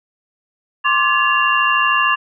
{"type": "tone cluster", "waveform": "sine", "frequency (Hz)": [1057, 1170, 1705, 2777], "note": ["C6", "D6", "G#6", "F7"], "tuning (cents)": [17, -7, 45, -10], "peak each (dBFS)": -18, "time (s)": [0.84, 2.16], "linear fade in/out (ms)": 20, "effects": []}